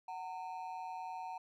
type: ring-modulated tone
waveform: triangle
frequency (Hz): 830.6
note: G#5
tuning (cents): 0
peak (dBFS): -36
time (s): 0.08-1.38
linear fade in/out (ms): 5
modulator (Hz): 84.5
effects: none